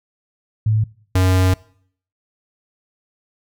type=tone pair in turn; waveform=sine / square; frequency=108.6 / 92.81 Hz; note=A2 / F#2; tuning=-22 / +6 cents; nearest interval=minor third; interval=272 cents; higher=first; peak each=-13 dBFS; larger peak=neither; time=0.66-0.84 / 1.15-1.54 s; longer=second; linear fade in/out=5 ms; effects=noise-tail reverb RT60 0.6 s tail -23 dB re dry